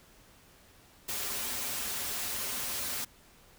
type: noise with comb filter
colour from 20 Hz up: white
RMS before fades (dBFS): -35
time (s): 1.08-3.05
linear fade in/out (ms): 10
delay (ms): 6.2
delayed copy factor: -0.6
effects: pink hiss -59 dBFS RMS until 3.58 s